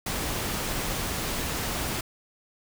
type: noise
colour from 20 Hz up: pink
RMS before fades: -30 dBFS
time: 0.06-2.01 s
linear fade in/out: 5 ms
effects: none